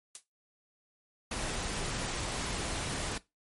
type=noise with exponential decay; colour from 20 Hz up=blue; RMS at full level=-36 dBFS; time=0.15-0.24 s; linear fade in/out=2 ms; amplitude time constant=19 ms
type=noise; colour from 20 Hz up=pink; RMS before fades=-35 dBFS; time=1.31-3.18 s; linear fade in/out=5 ms
effects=noise-tail reverb RT60 0.2 s tail -18 dB re dry + MP3 48 kbps